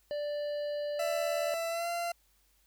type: harmonic tone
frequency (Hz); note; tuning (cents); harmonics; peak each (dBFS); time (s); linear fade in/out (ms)
587.3; D5; 0; 1 / 3 / 5 / 7 / 8; -32 / -50 / -52 / -53 / -55; 0.11-1.54; 0
type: tone with pitch glide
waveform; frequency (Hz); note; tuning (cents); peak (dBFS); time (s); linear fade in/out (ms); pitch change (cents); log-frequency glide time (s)
40% pulse; 666 to 687.5; E5 to F5; +18 to -27; -31; 0.99-2.12; 5; +55; 1.69-1.89
effects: added 50 Hz sine -70 dBFS peak until 2.66 s + white hiss -70 dBFS RMS until 2.66 s